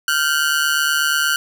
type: ring-modulated tone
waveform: sawtooth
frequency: 1474 Hz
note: F#6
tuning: 7 cents flat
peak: -9 dBFS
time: 0.08-1.36 s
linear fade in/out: 0 ms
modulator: 74.2 Hz
effects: none